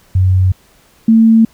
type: tone pair in turn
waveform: sine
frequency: 93.1 / 224.5 Hz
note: F#2 / A3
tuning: +11 / +35 cents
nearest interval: octave + minor third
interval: 1524 cents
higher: second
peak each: -7 / -4 dBFS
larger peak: second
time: 0.15-0.52 / 1.08-1.45 s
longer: neither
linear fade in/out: 5 ms
effects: pink hiss -49 dBFS RMS until 1.53 s